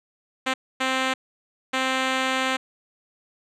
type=tone bursts at uneven times; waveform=5% pulse; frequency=261.6 Hz; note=C4; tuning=in tune; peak=-10 dBFS; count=3; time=0.46-0.54 / 0.8-1.14 / 1.73-2.57 s; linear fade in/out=10 ms; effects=low-pass 6000 Hz 12 dB/octave